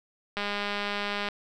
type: click train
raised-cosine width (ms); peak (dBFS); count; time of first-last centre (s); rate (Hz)
0.3; -15; 188; 0.37-1.287; 204
effects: none